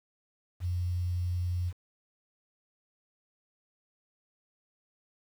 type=tone with quantisation; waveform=sine; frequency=88.9 Hz; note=F2; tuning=31 cents sharp; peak=-28 dBFS; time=0.6-1.73 s; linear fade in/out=50 ms; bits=9; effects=none